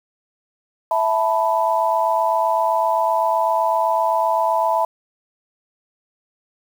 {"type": "chord", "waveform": "sine", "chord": "E suspended fourth", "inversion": "none", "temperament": "equal", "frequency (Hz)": [659.3, 880, 987.8], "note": ["E5", "A5", "B5"], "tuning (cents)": [0, 0, 0], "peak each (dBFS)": -20, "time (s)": [0.91, 4.85], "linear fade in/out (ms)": 2, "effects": ["7-bit"]}